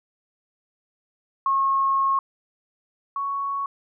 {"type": "tone pair in turn", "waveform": "sine", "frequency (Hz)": [1087, 1111.8], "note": ["C#6", "C#6"], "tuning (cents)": [-34, 5], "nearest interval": "unison", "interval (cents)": 39, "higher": "second", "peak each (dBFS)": [-18, -24], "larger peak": "first", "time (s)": [[1.46, 2.19], [3.16, 3.66]], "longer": "first", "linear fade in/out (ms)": 2, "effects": []}